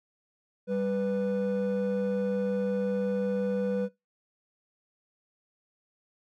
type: tone pair together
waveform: triangle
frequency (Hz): 196.12 / 493.9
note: G3 / B4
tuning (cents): +1 / 0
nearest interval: octave + major third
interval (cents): 1599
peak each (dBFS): -27 / -25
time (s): 0.67-3.89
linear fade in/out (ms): 50
effects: noise-tail reverb RT60 0.2 s tail -21 dB re dry + tanh soft clip ceiling -20 dBFS